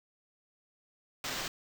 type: noise with sample-and-hold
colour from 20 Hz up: violet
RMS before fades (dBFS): -37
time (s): 1.24-1.48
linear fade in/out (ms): 2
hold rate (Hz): 11025
effects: none